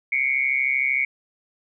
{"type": "tone with amplitude modulation", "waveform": "sine", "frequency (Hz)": 2217, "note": "C#7", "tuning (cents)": 0, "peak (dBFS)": -15, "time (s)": [0.12, 1.05], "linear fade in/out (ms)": 5, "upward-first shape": "sine", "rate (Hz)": 133, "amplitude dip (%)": 90, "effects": []}